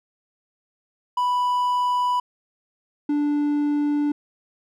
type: tone pair in turn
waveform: triangle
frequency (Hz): 987.8 / 292.9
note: B5 / D4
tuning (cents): 0 / -5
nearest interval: octave + major sixth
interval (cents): 2105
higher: first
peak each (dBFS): -17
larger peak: neither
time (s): 1.17-2.2 / 3.09-4.12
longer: neither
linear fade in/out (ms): 5
effects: none